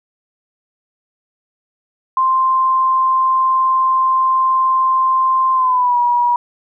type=tone with pitch glide; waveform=sine; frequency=1046.5 to 965.2 Hz; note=C6 to B5; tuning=0 to -40 cents; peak=-11 dBFS; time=2.17-6.36 s; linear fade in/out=2 ms; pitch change=-140 cents; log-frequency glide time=5.54-5.98 s; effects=none